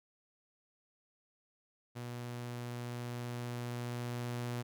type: tone with level ramp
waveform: sawtooth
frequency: 121 Hz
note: B2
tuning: 35 cents flat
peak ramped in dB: -37 to -32 dBFS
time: 1.95-4.63 s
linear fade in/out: 20 ms
effects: none